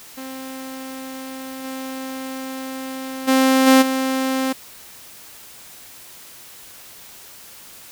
sawtooth tone with level steps, 263.5 Hz, C4, 12 cents sharp, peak -27 / -24 / -9 / -5 / -15 dBFS, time 0.17-4.53 s, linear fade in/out 10 ms, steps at 1.63 / 3.27 / 3.66 / 3.81 s, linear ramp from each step 20 ms, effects white hiss -42 dBFS RMS until 7.91 s

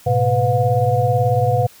sine tone cluster, 108.6 / 126.8 / 500 / 716 Hz, A2 / B2 / B4 / F5, -22 / +46 / +21 / +43 cents, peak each -19 dBFS, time 0.06-1.67 s, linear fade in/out 10 ms, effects white hiss -46 dBFS RMS until 1.8 s

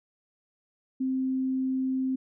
sine tone, 261.6 Hz, C4, in tune, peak -25 dBFS, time 1-2.16 s, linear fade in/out 10 ms, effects none

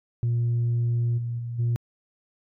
sine tone with level steps, 118.5 Hz, A#2, 29 cents sharp, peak -19 / -26 / -29 / -19 dBFS, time 0.23-1.76 s, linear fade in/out 0 ms, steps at 1.17 / 1.38 / 1.58 s, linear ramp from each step 20 ms, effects tanh soft clip ceiling -19 dBFS

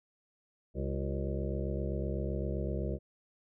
harmonic tone with a mistuned harmonic, 67.8 Hz, C#2, 38 cents flat, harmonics 1 / 2 / 3 / 5 / 6 / 7 / 8 / 9, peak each -35 / -38 / -40 / -42 / -43 / -43 / -44 / -45 dBFS, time 0.74-2.99 s, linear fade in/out 50 ms, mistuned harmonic 6, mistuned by -81 cents, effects none

